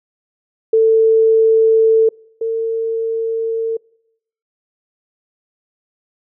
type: tone pair in turn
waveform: sine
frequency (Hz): 445.6 / 451.8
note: A4 / A4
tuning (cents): +22 / +46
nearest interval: unison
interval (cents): 24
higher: second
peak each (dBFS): -8 / -16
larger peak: first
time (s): 0.73-2.09 / 2.41-3.77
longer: neither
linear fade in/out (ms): 5
effects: noise-tail reverb RT60 0.8 s tail -26 dB re dry